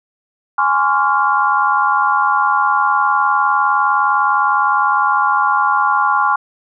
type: chord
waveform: sine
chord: Db major seventh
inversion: second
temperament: equal with one note detuned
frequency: 830.6 / 1046.5 / 1126.2 / 1396.9 Hz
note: Ab5 / C6 / Db6 / F6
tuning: 0 / 0 / +27 / 0 cents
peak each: -17 dBFS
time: 0.58-6.36 s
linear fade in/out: 5 ms
effects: none